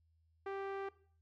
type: tone with low-pass filter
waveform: sawtooth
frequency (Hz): 392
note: G4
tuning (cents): 0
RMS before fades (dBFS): -42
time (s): 0.46-0.89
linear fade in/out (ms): 5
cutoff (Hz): 1700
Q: 0.97
effects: noise-tail reverb RT60 0.5 s tail -18 dB re dry + added 81 Hz sine -70 dBFS peak until 1.21 s